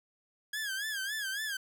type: tone with vibrato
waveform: sawtooth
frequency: 1645 Hz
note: G#6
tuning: 17 cents flat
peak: -30 dBFS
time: 0.53-1.57 s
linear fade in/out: 5 ms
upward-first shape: sine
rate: 3.6 Hz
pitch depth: 120 cents each way
effects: none